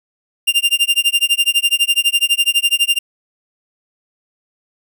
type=tone with tremolo; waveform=45% pulse; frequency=2794 Hz; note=F7; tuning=in tune; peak=-9 dBFS; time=0.47-2.99 s; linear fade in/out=10 ms; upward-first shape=sine; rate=12 Hz; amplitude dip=100%; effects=none